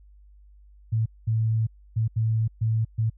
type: tone bursts at uneven times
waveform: sine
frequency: 111.5 Hz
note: A2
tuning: 23 cents sharp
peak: -20 dBFS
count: 6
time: 0.92-1.06 / 1.27-1.67 / 1.96-2.08 / 2.16-2.48 / 2.61-2.85 / 2.98-3.1 s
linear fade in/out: 10 ms
effects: added 50 Hz sine -49 dBFS peak until 3.17 s